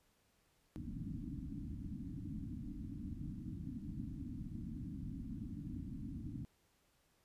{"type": "low-pass noise", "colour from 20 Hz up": "white", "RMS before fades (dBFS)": -45, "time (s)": [0.76, 6.45], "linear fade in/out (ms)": 0, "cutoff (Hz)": 300, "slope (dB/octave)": 96, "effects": ["pink hiss -75 dBFS RMS until 7.24 s", "resampled to 32000 Hz"]}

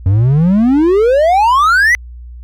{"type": "exponential sweep", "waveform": "triangle", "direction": "up", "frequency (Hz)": [90.6, 2035], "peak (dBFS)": -5, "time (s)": [0.06, 1.95], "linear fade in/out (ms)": 0, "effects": ["added 60 Hz sine -28 dBFS peak until 2.43 s"]}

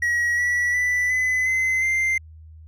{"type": "tone with pitch steps", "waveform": "triangle", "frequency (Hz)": [1910, 1944.5, 1979.6, 2015, 2052, 2089], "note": ["A#6", "B6", "B6", "B6", "C7", "C7"], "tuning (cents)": [42, -27, 4, 34, -34, -3], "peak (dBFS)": -17, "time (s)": [0.02, 2.18], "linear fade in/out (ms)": 5, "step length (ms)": 360, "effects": ["added 79 Hz sine -41 dBFS peak until 2.67 s"]}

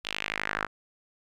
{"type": "tone with band-pass filter sweep", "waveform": "sawtooth", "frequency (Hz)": 51.9, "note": "G#1", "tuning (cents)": 0, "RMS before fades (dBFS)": -33, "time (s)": [0.04, 0.67], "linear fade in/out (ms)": 20, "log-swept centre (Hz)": [3200, 1400], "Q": 2.7, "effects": []}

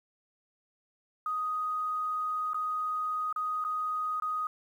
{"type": "tone with dropouts", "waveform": "sine", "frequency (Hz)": 1248, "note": "D#6", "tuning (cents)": 5, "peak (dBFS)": -29, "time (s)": [1.26, 4.47], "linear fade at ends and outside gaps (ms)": 2, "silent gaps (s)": [[2.534, 2.544], [3.327, 3.361], [3.641, 3.648], [4.2, 4.221]], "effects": ["10-bit"]}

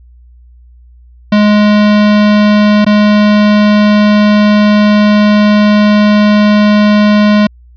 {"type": "tone with dropouts", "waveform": "square", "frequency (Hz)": 209, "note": "G#3", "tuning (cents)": 11, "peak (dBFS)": -5, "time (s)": [1.32, 7.47], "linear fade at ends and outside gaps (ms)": 5, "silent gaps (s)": [2.847, 2.864], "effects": ["added 60 Hz sine -36 dBFS peak until 7.76 s", "resampled to 11025 Hz"]}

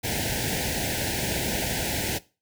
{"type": "band-stop noise", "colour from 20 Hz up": "pink", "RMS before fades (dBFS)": -27, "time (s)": [0.03, 2.19], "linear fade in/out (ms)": 20, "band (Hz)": [910, 1500], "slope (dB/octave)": 96, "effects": ["noise-tail reverb RT60 0.3 s tail -19 dB re dry", "high-pass 60 Hz 12 dB/octave"]}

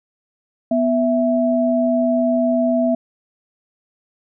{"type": "tone pair together", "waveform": "sine", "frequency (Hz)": [246.9, 659.1], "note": ["B3", "E5"], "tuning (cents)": [0, 0], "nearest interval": "octave + perfect fourth", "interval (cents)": 1700, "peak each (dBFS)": -17, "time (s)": [0.71, 2.95], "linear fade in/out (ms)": 5, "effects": []}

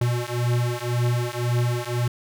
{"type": "beating tone pair", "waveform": "square", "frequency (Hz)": [120, 121.9], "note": ["B2", "B2"], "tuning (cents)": [-49, -22], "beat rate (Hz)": 1.9, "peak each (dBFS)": -25, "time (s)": [0.01, 2.08], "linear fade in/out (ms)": 5, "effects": []}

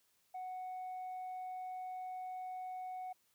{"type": "tone", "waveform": "sine", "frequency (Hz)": 740, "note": "F#5", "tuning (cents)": 0, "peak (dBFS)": -39, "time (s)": [0.34, 3.13], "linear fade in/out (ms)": 10, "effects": ["tanh soft clip ceiling -40 dBFS", "white hiss -75 dBFS RMS until 3.34 s"]}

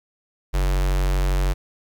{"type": "tone with notch filter", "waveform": "square", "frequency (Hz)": 46.38, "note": "F#1", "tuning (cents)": 5, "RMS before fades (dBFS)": -20, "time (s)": [0.53, 1.54], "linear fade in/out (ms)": 20, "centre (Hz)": 210, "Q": 1.6, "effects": ["9-bit"]}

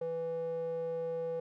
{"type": "tone with band-pass filter", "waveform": "square", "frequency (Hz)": 165.2, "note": "E3", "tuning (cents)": 4, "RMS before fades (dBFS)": -36, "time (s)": [0.01, 1.4], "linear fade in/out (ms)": 5, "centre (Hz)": 530, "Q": 7.4, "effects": []}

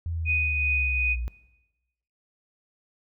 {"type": "linear sweep", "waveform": "sine", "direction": "down", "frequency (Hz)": [85, 58], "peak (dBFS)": -27, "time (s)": [0.06, 1.28], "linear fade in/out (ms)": 0}
{"type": "tone with tremolo", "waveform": "sine", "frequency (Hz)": 2489, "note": "D#7", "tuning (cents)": 0, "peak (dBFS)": -21, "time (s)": [0.25, 1.17], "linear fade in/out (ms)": 50, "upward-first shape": "triangle", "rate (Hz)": 2.6, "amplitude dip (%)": 35}
{"effects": ["noise-tail reverb RT60 1.0 s tail -19 dB re dry"]}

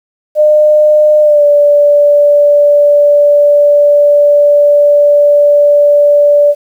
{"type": "tone with pitch glide", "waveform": "sine", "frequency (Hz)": [605, 582.4], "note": ["D#5", "D5"], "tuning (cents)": [-49, -15], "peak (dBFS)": -3, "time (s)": [0.35, 6.55], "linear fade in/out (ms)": 50, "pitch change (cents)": -66, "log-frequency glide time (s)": [1.21, 1.44], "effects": ["7-bit"]}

